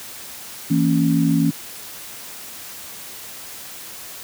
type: chord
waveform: sine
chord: A# diminished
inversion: second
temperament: equal with one note detuned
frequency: 164.81 / 230.3 / 277.2 Hz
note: E3 / A#3 / C#4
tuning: 0 / -21 / 0 cents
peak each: -18 / -21 / -18 dBFS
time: 0.7-1.51 s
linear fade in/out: 10 ms
effects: white hiss -36 dBFS RMS until 4.23 s + high-pass 60 Hz 12 dB/octave